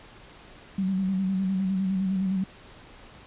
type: tone with vibrato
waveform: sine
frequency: 190.3 Hz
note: F#3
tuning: 49 cents sharp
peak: -23 dBFS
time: 0.78-2.44 s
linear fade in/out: 5 ms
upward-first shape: square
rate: 9.8 Hz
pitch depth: 37 cents each way
effects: pink hiss -49 dBFS RMS until 3.26 s + resampled to 8000 Hz